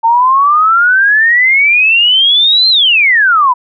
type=exponential two-way sweep; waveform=sine; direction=up then down; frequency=895 to 4186 to 958 Hz; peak=-5 dBFS; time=0.03-3.54 s; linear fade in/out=20 ms; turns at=2.69 s; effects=none